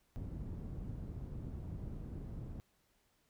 white low-pass noise, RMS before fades -44 dBFS, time 0.16-2.6 s, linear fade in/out 0 ms, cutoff 140 Hz, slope 12 dB/octave, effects pink hiss -75 dBFS RMS until 3.29 s

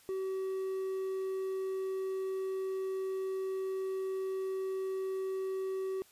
triangle tone, 381.1 Hz, G4, 49 cents flat, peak -31 dBFS, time 0.09-6.02 s, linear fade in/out 0 ms, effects white hiss -62 dBFS RMS until 6.11 s + resampled to 32000 Hz

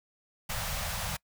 pink band-stop noise, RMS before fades -34 dBFS, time 0.49-1.17 s, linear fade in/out 10 ms, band 190 to 540 Hz, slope 48 dB/octave, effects noise-tail reverb RT60 0.1 s tail -24 dB re dry

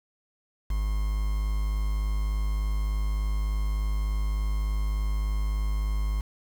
triangle tone with quantisation, 51.7 Hz, G#1, 7 cents flat, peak -22 dBFS, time 0.7-6.21 s, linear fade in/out 5 ms, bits 7, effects none

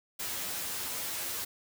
white noise with comb filter, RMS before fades -36 dBFS, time 0.19-1.45 s, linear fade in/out 10 ms, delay 11 ms, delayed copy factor +0.75, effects none

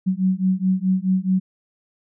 sine beating tone pair, 185 / 189.7 Hz, F#3 / F#3, 0 / +43 cents, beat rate 4.7 Hz, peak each -20 dBFS, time 0.06-1.4 s, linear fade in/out 20 ms, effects none

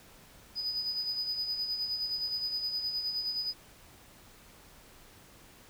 sine tone with tremolo, 4978 Hz, D#8, in tune, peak -27 dBFS, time 0.55-3.54 s, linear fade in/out 50 ms, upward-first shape sine, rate 9.6 Hz, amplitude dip 60%, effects tanh soft clip ceiling -28 dBFS + pink hiss -56 dBFS RMS until 5.69 s

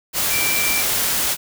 sine tone in noise, 2345 Hz, D7, 3 cents flat, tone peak -22 dBFS, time 0.29-0.84 s, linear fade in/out 50 ms, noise white, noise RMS -20 dBFS, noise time 0.13-1.37 s, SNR -5 dB, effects none

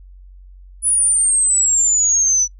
sine exponential sweep, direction down, 10000 to 5920 Hz, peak -12 dBFS, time 0.82-2.48 s, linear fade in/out 50 ms, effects noise-tail reverb RT60 0.1 s tail -24 dB re dry + added 46 Hz sine -38 dBFS peak until 2.59 s

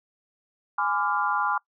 sine chord, G# diminished seventh, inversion none, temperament equal with one note detuned, 830.6 / 1012.6 / 1174.7 / 1396.9 Hz, G#5 / B5 / D6 / F6, 0 / +43 / 0 / 0 cents, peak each -28 dBFS, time 0.78-1.58 s, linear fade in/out 5 ms, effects noise-tail reverb RT60 0.1 s tail -23 dB re dry

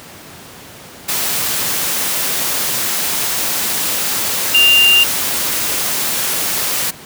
sine tone in noise, 2794 Hz, F7, in tune, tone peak -7 dBFS, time 4.54-5.04 s, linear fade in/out 10 ms, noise white, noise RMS -18 dBFS, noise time 1.08-6.91 s, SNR +8 dB, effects pink hiss -36 dBFS RMS until 7.05 s + high-pass 100 Hz 12 dB/octave

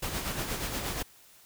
pink noise with tremolo, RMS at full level -32 dBFS, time 0.02-1.03 s, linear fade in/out 10 ms, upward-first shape sine, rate 8.4 Hz, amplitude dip 45%, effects white hiss -57 dBFS RMS until 1.45 s

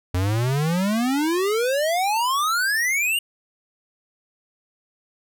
square exponential sweep, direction up, 87.3 to 2887 Hz, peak -20 dBFS, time 0.14-3.19 s, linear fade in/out 5 ms, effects none

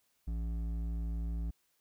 sine tone with hard clipping, 56.4 Hz, A1, 44 cents sharp, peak -35 dBFS, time 0.27-1.51 s, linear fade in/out 10 ms, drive 9 dB, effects white hiss -75 dBFS RMS until 1.8 s

